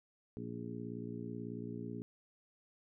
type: harmonic tone with a mistuned harmonic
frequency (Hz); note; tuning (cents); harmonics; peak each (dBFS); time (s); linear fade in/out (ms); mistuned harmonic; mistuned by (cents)
58.27; A#1; 0; 2 / 3 / 4 / 5 / 6 / 7; -47 / -48 / -45 / -48 / -52 / -49; 0.37-2.02; 0; 7; +30
effects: none